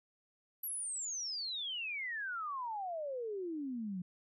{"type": "exponential sweep", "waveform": "sine", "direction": "down", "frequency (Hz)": [11980, 174.61], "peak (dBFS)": -37, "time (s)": [0.63, 4.02], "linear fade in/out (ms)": 5, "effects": []}